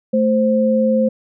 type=tone pair together; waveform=sine; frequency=220 / 523.3 Hz; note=A3 / C5; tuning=0 / 0 cents; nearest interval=octave + minor third; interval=1500 cents; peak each=-15 dBFS; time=0.13-1.09 s; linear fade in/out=10 ms; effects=none